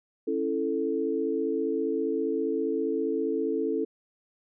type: chord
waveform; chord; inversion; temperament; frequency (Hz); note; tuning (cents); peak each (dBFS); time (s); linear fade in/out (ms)
sine; A major; first; just; 275 / 330 / 440; C#4 / E4 / A4; -14 / +2 / 0; -31 / -30 / -28; 0.27-3.85; 10
effects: none